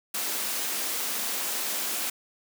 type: high-pass noise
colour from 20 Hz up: white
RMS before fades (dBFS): -30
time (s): 0.14-2.1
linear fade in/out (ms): 5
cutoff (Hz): 190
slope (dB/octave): 96
effects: none